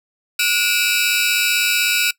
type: tone cluster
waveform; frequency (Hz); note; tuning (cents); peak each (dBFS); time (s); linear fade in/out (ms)
sawtooth; 1448 / 2344 / 2560 / 2656 / 3881; F#6 / D7 / D#7 / E7 / B7; -38 / -4 / +49 / +12 / -31; -19; 0.39-2.11; 5
effects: noise-tail reverb RT60 0.1 s tail -21 dB re dry